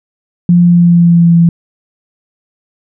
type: tone with pitch glide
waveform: sine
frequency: 174.61 to 168.95 Hz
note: F3 to E3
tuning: 0 to +43 cents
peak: -3 dBFS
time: 0.49-1.49 s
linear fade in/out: 2 ms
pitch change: -57 cents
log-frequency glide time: 0.61-1.35 s
effects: none